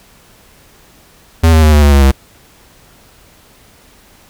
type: tone with pitch steps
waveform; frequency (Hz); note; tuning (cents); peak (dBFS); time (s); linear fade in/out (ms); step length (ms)
square; 82 / 79.39 / 76.86 / 74.42 / 72.05 / 69.75 / 67.53; E2 / D#2 / D#2 / D2 / D2 / C#2 / C#2; -9 / +35 / -21 / +24 / -33 / +11 / -45; -5; 1.43-2.116; 10; 98
effects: pink hiss -45 dBFS RMS until 4.29 s